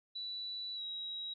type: tone with pitch glide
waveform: sine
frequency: 3953 to 3843 Hz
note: B7 to B7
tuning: +1 to -48 cents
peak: -39 dBFS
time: 0.15-1.34 s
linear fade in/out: 10 ms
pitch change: -49 cents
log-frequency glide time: 0.74-0.83 s
effects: none